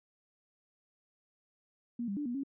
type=tone with pitch steps; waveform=sine; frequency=237.8 / 199.2 / 293.1 / 241.5 / 275.4 Hz; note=A#3 / G3 / D4 / B3 / C#4; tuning=+35 / +28 / -3 / -39 / -11 cents; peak=-33 dBFS; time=1.99-2.435 s; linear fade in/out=5 ms; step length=89 ms; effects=none